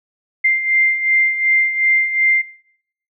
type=beating tone pair; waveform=sine; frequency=2093 / 2095.7 Hz; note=C7 / C7; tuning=0 / +2 cents; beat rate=2.7 Hz; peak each=-19 / -14 dBFS; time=0.44-2.42 s; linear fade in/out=10 ms; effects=noise-tail reverb RT60 0.7 s tail -21 dB re dry